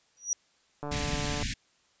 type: tone with exponential growth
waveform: sine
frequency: 5800 Hz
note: F#8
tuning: 35 cents flat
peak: -22 dBFS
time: 0.17-0.33 s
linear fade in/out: 1 ms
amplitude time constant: 34 ms
type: click train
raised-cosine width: 1 ms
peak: -23 dBFS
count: 88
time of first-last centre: 0.83-1.426 s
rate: 146 Hz
type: band-stop noise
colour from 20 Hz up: pink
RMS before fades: -32 dBFS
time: 0.91-1.54 s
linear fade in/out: 10 ms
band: 270 to 1600 Hz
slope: 96 dB/octave
effects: white hiss -67 dBFS RMS until 2 s + resampled to 16000 Hz